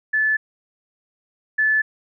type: tone pair in turn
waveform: sine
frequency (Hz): 1737 / 1737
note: A6 / A6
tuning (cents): -23 / -23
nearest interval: unison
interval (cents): 0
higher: neither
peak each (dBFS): -16 / -15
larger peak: second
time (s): 0.13-0.37 / 1.58-1.82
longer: neither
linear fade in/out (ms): 10
effects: none